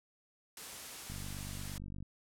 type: noise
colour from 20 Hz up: white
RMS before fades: -46 dBFS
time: 0.57-1.78 s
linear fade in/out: 2 ms
type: click train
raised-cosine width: 5 ms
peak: -33 dBFS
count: 46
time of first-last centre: 1.1-2.026 s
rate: 48.6 Hz
effects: low-pass 12000 Hz 12 dB/octave